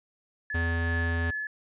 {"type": "tone with tremolo", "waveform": "sine", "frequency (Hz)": 1717, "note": "A6", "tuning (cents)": -43, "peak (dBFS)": -29, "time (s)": [0.5, 1.47], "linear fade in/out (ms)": 2, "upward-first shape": "triangle", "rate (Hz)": 2.6, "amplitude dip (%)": 40}
{"type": "tone", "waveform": "square", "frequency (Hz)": 83.7, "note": "E2", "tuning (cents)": 27, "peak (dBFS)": -27, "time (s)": [0.54, 1.31], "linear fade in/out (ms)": 10}
{"effects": ["resampled to 8000 Hz"]}